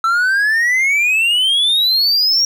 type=exponential sweep; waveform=triangle; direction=up; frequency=1318.5 to 5660 Hz; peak=-10 dBFS; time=0.04-2.45 s; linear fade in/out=2 ms; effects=none